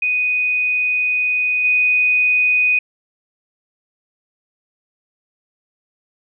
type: tone with level steps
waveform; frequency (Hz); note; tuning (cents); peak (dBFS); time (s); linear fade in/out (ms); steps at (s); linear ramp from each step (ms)
sine; 2489; D#7; 0; -15 / -12; 0.02-2.79; 5; 1.64; 10
effects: none